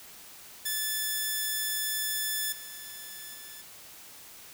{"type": "tone with level steps", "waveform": "5% pulse", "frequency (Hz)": 1741, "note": "A6", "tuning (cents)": -19, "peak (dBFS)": [-18, -31, -34], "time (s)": [0.65, 3.62], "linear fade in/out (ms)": 10, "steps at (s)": [2.52, 3.34], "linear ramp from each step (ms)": 5, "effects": ["white hiss -49 dBFS RMS until 4.53 s"]}